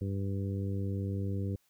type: harmonic tone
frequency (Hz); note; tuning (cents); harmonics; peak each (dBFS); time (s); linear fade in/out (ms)
98.1; G2; +2; 1 / 2 / 3 / 4 / 5; -32 / -38 / -42 / -44 / -46; 0.01-1.56; 5
effects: white hiss -72 dBFS RMS until 1.69 s